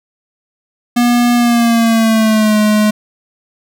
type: tone with pitch glide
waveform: square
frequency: 241 to 212.2 Hz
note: B3 to G#3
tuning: -42 to +38 cents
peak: -9 dBFS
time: 0.96-2.91 s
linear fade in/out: 10 ms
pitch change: -220 cents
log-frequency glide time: 1.35-2.58 s
effects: none